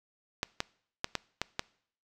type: clicks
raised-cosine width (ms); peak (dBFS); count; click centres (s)
0.2; -12; 6; 0.431 / 0.604 / 1.044 / 1.153 / 1.416 / 1.594
effects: noise-tail reverb RT60 0.6 s tail -23 dB re dry